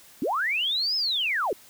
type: linear two-way sweep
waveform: sine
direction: up then down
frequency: 211.2 to 5240 to 328.2 Hz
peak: -23 dBFS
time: 0.22-1.53 s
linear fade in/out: 2 ms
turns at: 0.96 s
effects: white hiss -52 dBFS RMS until 1.69 s